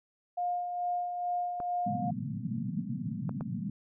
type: tone with tremolo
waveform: sine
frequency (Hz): 710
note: F5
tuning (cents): +28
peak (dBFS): -28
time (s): 0.37-2.11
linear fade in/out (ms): 10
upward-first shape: sine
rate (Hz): 2.3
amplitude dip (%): 45
type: clicks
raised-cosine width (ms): 1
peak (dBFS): -26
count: 3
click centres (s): 1.602 / 3.293 / 3.409
type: band-pass noise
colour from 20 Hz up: white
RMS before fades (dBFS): -35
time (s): 1.86-3.7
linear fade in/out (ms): 5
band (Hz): 110 to 250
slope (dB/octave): 96
effects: none